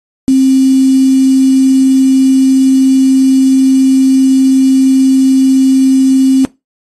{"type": "tone with quantisation", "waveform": "sine", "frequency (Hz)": 264.8, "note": "C4", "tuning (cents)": 21, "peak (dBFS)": -4, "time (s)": [0.28, 6.45], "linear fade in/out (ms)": 0, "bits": 4, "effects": ["noise-tail reverb RT60 0.2 s tail -19 dB re dry", "AAC 32 kbps"]}